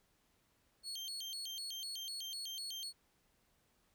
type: tone with vibrato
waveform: 35% pulse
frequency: 3712 Hz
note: A#7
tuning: 8 cents flat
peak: -40 dBFS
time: 0.83-2.93 s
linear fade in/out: 50 ms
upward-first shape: square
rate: 4 Hz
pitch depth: 280 cents each way
effects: pink hiss -75 dBFS RMS until 3.94 s